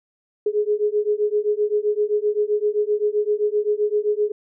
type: beating tone pair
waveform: sine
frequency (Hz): 415.3 / 423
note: G#4 / G#4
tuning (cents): 0 / +32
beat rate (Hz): 7.7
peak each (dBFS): -21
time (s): 0.46-4.32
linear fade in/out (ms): 5
effects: none